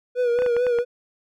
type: tone with vibrato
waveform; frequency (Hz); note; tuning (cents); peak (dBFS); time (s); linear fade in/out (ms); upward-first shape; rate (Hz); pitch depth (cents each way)
triangle; 485.6; B4; -29; -16; 0.15-0.85; 50; sine; 4.5; 50
type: clicks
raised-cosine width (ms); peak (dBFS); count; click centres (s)
0.5; -17; 6; 0.389 / 0.421 / 0.463 / 0.566 / 0.667 / 0.787
effects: none